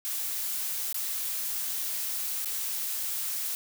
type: noise with dropouts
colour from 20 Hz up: blue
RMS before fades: -32 dBFS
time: 0.05-3.55 s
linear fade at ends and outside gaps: 0 ms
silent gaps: 0.927-0.944 / 2.447-2.457 s
effects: none

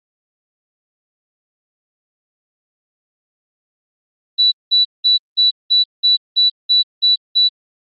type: tone bursts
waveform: sine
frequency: 3951 Hz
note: B7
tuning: in tune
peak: -9 dBFS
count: 10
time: 4.38-7.49 s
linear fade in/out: 20 ms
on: 140 ms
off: 190 ms
effects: Opus 32 kbps

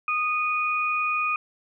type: tone pair together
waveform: sine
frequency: 1238 / 2468 Hz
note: D#6 / D#7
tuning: -9 / -15 cents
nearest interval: octave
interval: 1194 cents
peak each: -25 dBFS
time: 0.08-1.36 s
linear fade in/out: 2 ms
effects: none

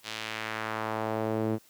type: tone with band-pass filter sweep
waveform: sawtooth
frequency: 110 Hz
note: A2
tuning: in tune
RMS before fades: -32 dBFS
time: 0.03-1.59 s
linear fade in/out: 50 ms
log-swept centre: 4000 to 320 Hz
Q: 1.2
effects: white hiss -60 dBFS RMS until 1.69 s + high-pass 60 Hz 12 dB/octave

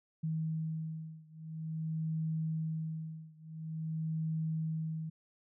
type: beating tone pair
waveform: sine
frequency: 159.1 / 159.58 Hz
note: D#3 / D#3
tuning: +39 / +44 cents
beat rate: 0.48 Hz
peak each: -37 / -38 dBFS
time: 0.23-5.1 s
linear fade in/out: 10 ms
effects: none

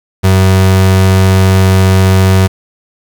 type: tone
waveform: 35% pulse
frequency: 94.7 Hz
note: F#2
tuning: 41 cents sharp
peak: -3 dBFS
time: 0.23-2.48 s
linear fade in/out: 20 ms
effects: 7-bit

